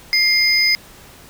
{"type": "tone pair together", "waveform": "triangle", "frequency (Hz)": [2106, 5009], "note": ["C7", "D#8"], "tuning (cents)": [11, 11], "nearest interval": "octave + minor third", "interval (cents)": 1500, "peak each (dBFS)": -14, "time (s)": [0.13, 0.75], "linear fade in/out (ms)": 0, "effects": ["pink hiss -43 dBFS RMS until 1.29 s"]}